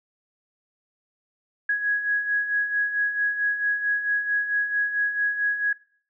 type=beating tone pair; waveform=sine; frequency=1661.2 / 1665.7 Hz; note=G#6 / G#6; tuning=0 / +5 cents; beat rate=4.5 Hz; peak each=-29 / -22 dBFS; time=1.69-5.73 s; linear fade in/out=5 ms; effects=noise-tail reverb RT60 0.5 s tail -20 dB re dry

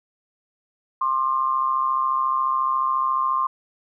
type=tone pair together; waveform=sine; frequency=1057 / 1191.2 Hz; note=C6 / D6; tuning=+17 / +24 cents; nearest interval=major second; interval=207 cents; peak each=-20 / -25 dBFS; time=1.01-3.47 s; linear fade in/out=5 ms; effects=none

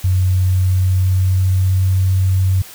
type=tone with pitch glide; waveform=sine; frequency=92.5 to 94.12 Hz; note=F#2 to F#2; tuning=0 to +30 cents; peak=-11 dBFS; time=0.04-2.62 s; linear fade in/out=5 ms; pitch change=+30 cents; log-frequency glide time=0.4-2.03 s; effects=white hiss -37 dBFS RMS until 2.74 s

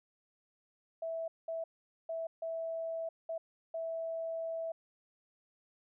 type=tone bursts at uneven times; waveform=sine; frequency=656 Hz; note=E5; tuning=9 cents flat; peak=-35 dBFS; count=6; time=1.02-1.28 / 1.48-1.64 / 2.09-2.27 / 2.42-3.09 / 3.29-3.38 / 3.74-4.72 s; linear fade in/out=5 ms; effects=none

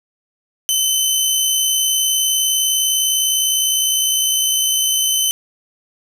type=tone with amplitude modulation; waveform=15% pulse; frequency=3050 Hz; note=G7; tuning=48 cents flat; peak=-6 dBFS; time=0.69-5.31 s; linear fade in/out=0 ms; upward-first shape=sine; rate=59.8 Hz; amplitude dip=25%; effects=none

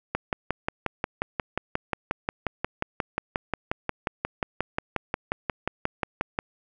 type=click train; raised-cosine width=0.5 ms; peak=-10 dBFS; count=36; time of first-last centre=0.15-6.389 s; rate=5.61 Hz; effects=none

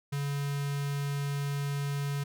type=tone with notch filter; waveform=square; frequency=141.9 Hz; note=C#3; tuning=41 cents sharp; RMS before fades=-32 dBFS; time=0.12-2.24 s; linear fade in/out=10 ms; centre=570 Hz; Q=1; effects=none

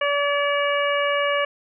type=harmonic tone; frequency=573 Hz; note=D5; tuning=43 cents flat; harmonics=1 / 2 / 3 / 4 / 5; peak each=-22 / -25 / -27 / -28 / -29 dBFS; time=0.01-1.45 s; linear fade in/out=5 ms; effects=none

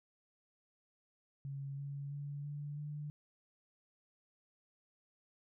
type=tone with pitch steps; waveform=sine; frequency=138.59 / 140.93 / 143.31 / 145.73 / 148.19 Hz; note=C#3 / C#3 / D3 / D3 / D3; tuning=0 / +29 / -42 / -13 / +16 cents; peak=-40 dBFS; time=1.45-3.1 s; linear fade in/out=0 ms; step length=330 ms; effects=none

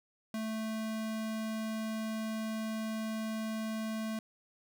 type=tone; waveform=square; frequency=220 Hz; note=A3; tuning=in tune; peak=-35 dBFS; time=0.34-4.19 s; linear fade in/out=2 ms; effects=none

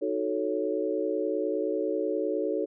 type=chord; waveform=sine; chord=D# half-diminished seventh; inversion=none; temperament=equal; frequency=311.1 / 370 / 440 / 554.4 Hz; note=D#4 / F#4 / A4 / C#5; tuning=0 / 0 / 0 / 0 cents; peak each=-32 / -32 / -30 / -32 dBFS; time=0.01-2.66 s; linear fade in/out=20 ms; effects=none

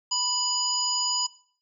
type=harmonic tone; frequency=987.8 Hz; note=B5; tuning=in tune; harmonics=1 / 3 / 5 / 7; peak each=-32 / -33 / -26 / -27 dBFS; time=0.11-1.27 s; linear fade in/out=10 ms; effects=noise-tail reverb RT60 0.5 s tail -18 dB re dry

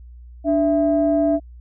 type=tone pair together; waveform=sine; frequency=293.7 / 662.2 Hz; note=D4 / E5; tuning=0 / +8 cents; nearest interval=octave + major second; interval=1408 cents; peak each=-17 dBFS; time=0.44-1.4 s; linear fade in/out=50 ms; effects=tanh soft clip ceiling -7 dBFS + added 60 Hz sine -38 dBFS peak until 1.6 s

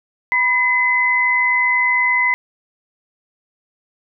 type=tone pair together; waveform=sine; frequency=984 / 2033 Hz; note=B5 / B6; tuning=-7 / +50 cents; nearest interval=octave + minor second; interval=1257 cents; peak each=-20 / -14 dBFS; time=0.32-2.34 s; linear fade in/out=0 ms; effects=none

